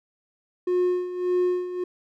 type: tone with tremolo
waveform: triangle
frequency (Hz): 360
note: F#4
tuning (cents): -47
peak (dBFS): -16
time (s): 0.67-1.84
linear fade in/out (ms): 5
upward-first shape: sine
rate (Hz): 1.7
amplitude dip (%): 75
effects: tanh soft clip ceiling -12 dBFS